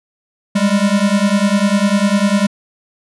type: beating tone pair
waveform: square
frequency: 196.7 / 206.7 Hz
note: G3 / G#3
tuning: +6 / -8 cents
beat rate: 10 Hz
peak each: -15 / -15 dBFS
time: 0.55-2.47 s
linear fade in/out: 10 ms
effects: resampled to 24000 Hz